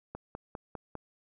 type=click train; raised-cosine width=1 ms; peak=-25 dBFS; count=5; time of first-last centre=0.15-0.953 s; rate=4.98 Hz; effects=none